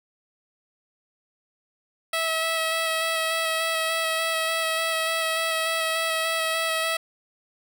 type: tone with vibrato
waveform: 10% pulse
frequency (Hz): 649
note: E5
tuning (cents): -27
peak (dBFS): -15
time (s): 2.13-6.97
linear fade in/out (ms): 5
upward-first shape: square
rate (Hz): 3.4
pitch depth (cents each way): 11
effects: none